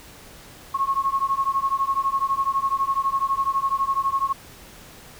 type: beating tone pair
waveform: sine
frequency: 1085 / 1097 Hz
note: C#6 / C#6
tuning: -37 / -18 cents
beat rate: 12 Hz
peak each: -23 dBFS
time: 0.74-4.33 s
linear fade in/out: 10 ms
effects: pink hiss -45 dBFS RMS until 5.19 s